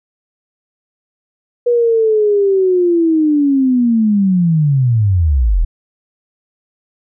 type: linear sweep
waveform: sine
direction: down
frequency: 486.3 to 35.77 Hz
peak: -9 dBFS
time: 1.66-5.65 s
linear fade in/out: 10 ms
effects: none